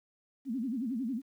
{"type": "tone with vibrato", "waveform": "sine", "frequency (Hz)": 245.1, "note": "B3", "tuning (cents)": -13, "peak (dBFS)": -31, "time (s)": [0.45, 1.22], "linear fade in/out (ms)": 50, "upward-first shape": "sine", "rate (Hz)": 11, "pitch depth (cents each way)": 220, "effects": ["11-bit"]}